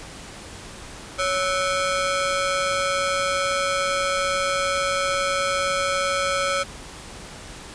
sawtooth ring-modulated tone, 932.3 Hz, A#5, in tune, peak -14 dBFS, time 1.18-6.64 s, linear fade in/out 20 ms, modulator 375 Hz, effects pink hiss -39 dBFS RMS until 7.74 s + resampled to 22050 Hz

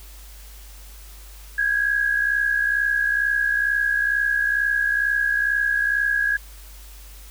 sine tone pair together, 1599 / 1661.2 Hz, G6 / G#6, +34 / 0 cents, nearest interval minor second, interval 66 cents, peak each -25 / -19 dBFS, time 1.58-6.37 s, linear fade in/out 5 ms, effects added 50 Hz sine -40 dBFS peak until 7.3 s + white hiss -47 dBFS RMS until 7.3 s

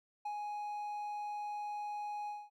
triangle tone with ADSR envelope, 832 Hz, G#5, 3 cents sharp, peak -34 dBFS, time 0.25-2.5 s, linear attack 8 ms, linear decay 69 ms, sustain -2 dB, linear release 220 ms, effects none

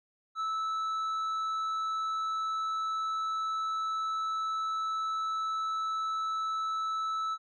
sine tone with tanh clipping, 1309 Hz, E6, 13 cents flat, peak -31 dBFS, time 0.35-7.38 s, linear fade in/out 50 ms, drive 6 dB, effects none

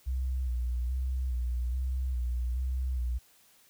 sine tone with vibrato, 62.5 Hz, B1, 21 cents sharp, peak -28 dBFS, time 0.06-3.19 s, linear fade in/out 20 ms, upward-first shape square, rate 1.2 Hz, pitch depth 48 cents each way, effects white hiss -62 dBFS RMS until 3.69 s

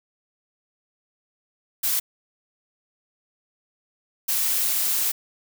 blue noise bursts at uneven times, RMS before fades -23 dBFS, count 2, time 1.83-2 / 4.28-5.12 s, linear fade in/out 10 ms, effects none

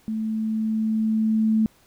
sine tone with level ramp, 219.3 Hz, A3, 6 cents flat, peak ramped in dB -24 to -16 dBFS, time 0.08-1.66 s, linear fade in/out 0 ms, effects pink hiss -58 dBFS RMS until 1.86 s

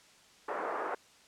pink band-pass noise, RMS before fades -36 dBFS, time 0.48-0.95 s, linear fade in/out 5 ms, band 400 to 1500 Hz, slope 24 dB/octave, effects white hiss -60 dBFS RMS until 1.27 s + low-pass 7000 Hz 12 dB/octave

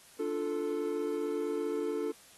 triangle chord, D minor, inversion none, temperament equal, 293.7 / 349.2 / 440 Hz, D4 / F4 / A4, 0 / 0 / 0 cents, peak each -35 / -35 / -31 dBFS, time 0.19-2.12 s, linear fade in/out 10 ms, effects white hiss -57 dBFS RMS until 2.37 s + AAC 32 kbps

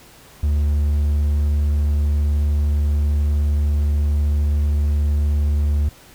triangle tone, 73.42 Hz, D2, in tune, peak -13 dBFS, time 0.43-5.89 s, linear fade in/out 5 ms, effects pink hiss -46 dBFS RMS until 6.14 s

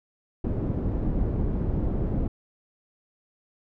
pink low-pass noise, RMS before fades -26 dBFS, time 0.44-2.28 s, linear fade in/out 5 ms, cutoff 340 Hz, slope 12 dB/octave, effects none

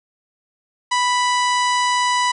harmonic tone, 987.8 Hz, B5, in tune, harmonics 1 / 2 / 3 / 4 / 5 / 6 / 7 / 8 / 9, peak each -17 / -23 / -27 / -29 / -31 / -33 / -34 / -35 / -36 dBFS, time 0.91-2.32 s, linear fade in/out 10 ms, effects none

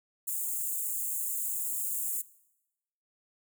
white high-pass noise, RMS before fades -33 dBFS, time 0.27-2.22 s, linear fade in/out 10 ms, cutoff 6900 Hz, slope 96 dB/octave, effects noise-tail reverb RT60 0.9 s tail -20 dB re dry

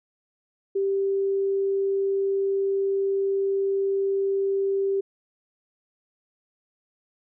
sine tone, 392 Hz, G4, in tune, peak -21 dBFS, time 0.75-5.01 s, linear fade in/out 10 ms, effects none

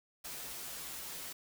white noise with comb filter, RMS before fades -44 dBFS, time 0.24-1.33 s, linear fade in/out 10 ms, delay 9.6 ms, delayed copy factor -0.85, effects none

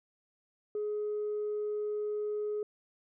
sine tone, 420 Hz, G#4, 19 cents sharp, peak -30 dBFS, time 0.75-2.63 s, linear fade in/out 2 ms, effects tanh soft clip ceiling -28 dBFS

